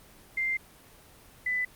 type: tone pair in turn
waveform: sine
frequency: 2093 / 1997.8 Hz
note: C7 / B6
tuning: 0 / +19 cents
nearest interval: minor second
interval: 81 cents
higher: first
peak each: -26 dBFS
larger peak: neither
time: 0.37-0.57 / 1.46-1.65 s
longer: first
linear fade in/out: 5 ms
effects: pink hiss -54 dBFS RMS until 1.75 s + Opus 24 kbps